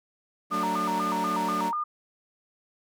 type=chord; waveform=sawtooth; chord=D major; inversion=first; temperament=equal with one note detuned; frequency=185 / 223.1 / 293.7 Hz; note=F#3 / A3 / D4; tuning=0 / +24 / 0 cents; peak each=-30 dBFS; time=0.5-1.72 s; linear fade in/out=50 ms
type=tone with vibrato; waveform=sine; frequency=1062 Hz; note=C6; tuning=25 cents sharp; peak=-26 dBFS; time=0.51-1.84 s; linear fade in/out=10 ms; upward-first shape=square; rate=4.1 Hz; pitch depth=230 cents each way
effects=none